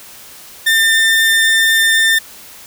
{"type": "tone", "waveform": "30% pulse", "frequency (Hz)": 1798, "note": "A6", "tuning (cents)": 37, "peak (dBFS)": -7, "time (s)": [0.66, 2.19], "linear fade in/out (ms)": 10, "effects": ["white hiss -37 dBFS RMS until 2.66 s"]}